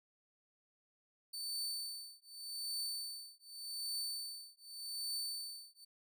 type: tone with tremolo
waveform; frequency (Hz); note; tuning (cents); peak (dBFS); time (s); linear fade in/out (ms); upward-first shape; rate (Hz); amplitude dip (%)
sawtooth; 4533; C#8; +38; -34; 1.33-5.85; 10; triangle; 0.85; 100
effects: none